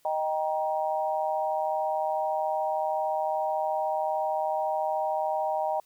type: chord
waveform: sine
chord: Eb major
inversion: none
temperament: equal with one note detuned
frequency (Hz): 622.3 / 784 / 943.2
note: Eb5 / G5 / Bb5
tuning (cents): 0 / 0 / +20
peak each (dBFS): -29 / -29 / -32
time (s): 0.05-5.8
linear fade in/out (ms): 2
effects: white hiss -65 dBFS RMS until 5.85 s